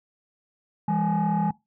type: tone cluster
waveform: sine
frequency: 167.1 / 203.5 / 843 Hz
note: E3 / G#3 / G#5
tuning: +24 / -35 / +26 cents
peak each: -24 dBFS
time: 0.88-1.51 s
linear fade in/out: 5 ms
effects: noise-tail reverb RT60 0.2 s tail -20 dB re dry + tanh soft clip ceiling -17 dBFS